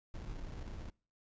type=noise with sample-and-hold; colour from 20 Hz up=brown; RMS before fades=-44 dBFS; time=0.14-0.9 s; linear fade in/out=0 ms; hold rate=1225 Hz; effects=noise-tail reverb RT60 0.4 s tail -25 dB re dry + resampled to 16000 Hz